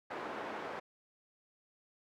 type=band-pass noise; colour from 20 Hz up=pink; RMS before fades=-42 dBFS; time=0.1-0.8 s; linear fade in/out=10 ms; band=390 to 1500 Hz; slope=12 dB/octave; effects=none